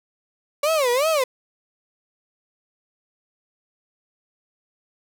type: tone with vibrato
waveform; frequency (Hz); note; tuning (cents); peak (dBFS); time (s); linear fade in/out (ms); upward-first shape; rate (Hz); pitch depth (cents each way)
35% pulse; 558; C#5; +11; -16; 0.63-1.24; 5; sine; 2.7; 260
effects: none